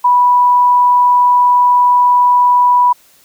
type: tone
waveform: sine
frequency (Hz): 983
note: B5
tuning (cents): -8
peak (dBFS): -6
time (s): 0.04-2.93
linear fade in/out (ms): 10
effects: white hiss -48 dBFS RMS until 3.24 s